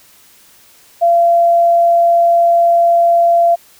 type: tone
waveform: sine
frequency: 684 Hz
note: F5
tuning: 36 cents flat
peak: -7 dBFS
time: 1.01-3.56 s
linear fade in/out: 20 ms
effects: white hiss -46 dBFS RMS until 3.79 s